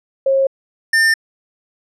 sine / square tone pair in turn, 540 / 1799.6 Hz, C#5 / A6, -45 / +39 cents, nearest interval octave + major sixth, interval 2084 cents, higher second, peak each -11 dBFS, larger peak neither, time 0.26-0.47 / 0.93-1.14 s, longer neither, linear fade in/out 5 ms, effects low-pass 9000 Hz 12 dB/octave

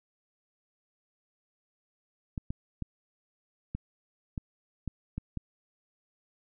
clicks, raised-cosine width 5 ms, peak -21 dBFS, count 8, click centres 2.378 / 2.505 / 2.823 / 3.75 / 4.378 / 4.877 / 5.18 / 5.373 s, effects none

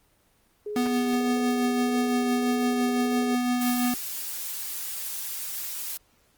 sine tone with vibrato, 415.3 Hz, G#4, in tune, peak -30 dBFS, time 0.66-3.35 s, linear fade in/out 5 ms, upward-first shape triangle, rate 1.7 Hz, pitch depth 36 cents each way
square tone with tremolo, 246.6 Hz, B3, 2 cents flat, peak -22 dBFS, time 0.76-3.94 s, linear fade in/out 2 ms, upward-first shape triangle, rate 5.9 Hz, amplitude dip 35%
clicks, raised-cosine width 0.5 ms, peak -23 dBFS, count 2, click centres 0.859 / 0.867 s
blue noise, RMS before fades -33 dBFS, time 3.61-5.97 s, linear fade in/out 0 ms
effects pink hiss -64 dBFS RMS until 6.37 s + Opus 24 kbps

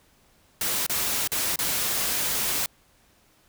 white noise with dropouts, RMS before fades -26 dBFS, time 0.61-2.66 s, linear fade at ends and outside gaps 2 ms, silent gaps 0.865-0.896 / 1.275-1.318 / 1.559-1.589 s, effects pink hiss -61 dBFS RMS until 3.48 s

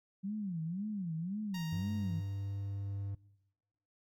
sine tone with vibrato, 185 Hz, F#3, in tune, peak -35 dBFS, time 0.23-2.21 s, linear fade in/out 20 ms, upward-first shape sine, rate 1.9 Hz, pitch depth 260 cents each way
10% pulse tone with exponential decay, 934 Hz, A#5, 3 cents sharp, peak -35 dBFS, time 1.54-3.11 s, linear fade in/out 5 ms, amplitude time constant 340 ms
triangle tone with pitch glide, 98 to 99.48 Hz, G2 to G2, 0 to +26 cents, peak -34 dBFS, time 1.72-3.15 s, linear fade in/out 5 ms, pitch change +26 cents, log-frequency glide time 1.83-2.57 s
effects noise-tail reverb RT60 1.0 s tail -23 dB re dry + Opus 48 kbps

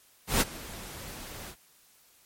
pink noise with ADSR envelope, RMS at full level -22 dBFS, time 0.27-1.56 s, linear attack 140 ms, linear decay 28 ms, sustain -20 dB, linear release 71 ms, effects white hiss -61 dBFS RMS until 2.25 s + MP3 64 kbps

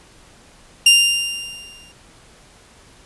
sawtooth tone with exponential decay, 2794 Hz, F7, in tune, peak -3 dBFS, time 0.86-1.92 s, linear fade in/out 5 ms, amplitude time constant 230 ms, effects pink hiss -48 dBFS RMS until 3.05 s + resampled to 24000 Hz

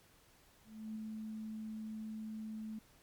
sine tone with ADSR envelope, 217.9 Hz, A3, 17 cents flat, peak -39 dBFS, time 0.64-2.79 s, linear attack 320 ms, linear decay 4 ms, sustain -2 dB, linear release 6 ms, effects pink hiss -66 dBFS RMS until 3.02 s + MP3 96 kbps

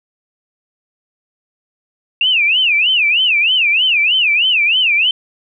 sine tone with vibrato, 2673 Hz, E7, 23 cents sharp, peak -10 dBFS, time 2.21-5.11 s, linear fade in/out 2 ms, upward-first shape sine, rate 3.2 Hz, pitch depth 250 cents each way, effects none

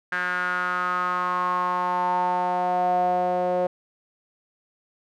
sawtooth tone with band-pass filter sweep, 180 Hz, F#3, 47 cents flat, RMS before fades -24 dBFS, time 0.12-3.67 s, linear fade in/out 5 ms, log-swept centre 1600 to 590 Hz, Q 6.6, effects none

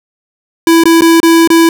square tone with dropouts, 331 Hz, E4, 7 cents sharp, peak -4 dBFS, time 0.67-1.69 s, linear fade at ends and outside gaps 2 ms, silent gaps 0.837-0.855 / 1.009-1.019 / 1.202-1.23 / 1.475-1.502 s, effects none

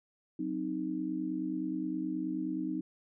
sine chord, C diminished, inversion second, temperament equal, 185 / 261.6 / 311.1 Hz, Gb3 / C4 / Eb4, 0 / 0 / 0 cents, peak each -40 / -37 / -34 dBFS, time 0.39-2.81 s, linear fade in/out 5 ms, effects none

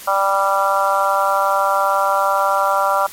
harmonic tone, 196 Hz, G3, in tune, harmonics 3 / 4 / 5 / 6 / 7, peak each -20 / -20 / -20 / -20 / -20 dBFS, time 0.07-3.07 s, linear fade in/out 10 ms, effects white hiss -36 dBFS RMS until 3.12 s + MP3 64 kbps

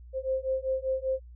sine beating tone pair, 523 / 528.1 Hz, C5 / C5, -1 / +16 cents, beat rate 5.1 Hz, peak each -30 dBFS, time 0.13-1.2 s, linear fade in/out 50 ms, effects added 60 Hz sine -45 dBFS peak until 1.35 s

